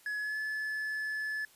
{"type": "tone with pitch glide", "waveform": "triangle", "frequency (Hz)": [1693, 1726.6], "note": ["G#6", "A6"], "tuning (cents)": [33, -33], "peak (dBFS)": -31, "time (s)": [0.06, 1.45], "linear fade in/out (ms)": 2, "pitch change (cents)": 34, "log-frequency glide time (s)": [0.2, 0.38], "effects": ["white hiss -61 dBFS RMS until 1.55 s", "resampled to 32000 Hz"]}